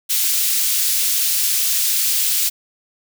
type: high-pass noise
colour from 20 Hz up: white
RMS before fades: -18 dBFS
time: 0.09-2.5 s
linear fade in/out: 20 ms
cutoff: 3200 Hz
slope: 12 dB/octave
effects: none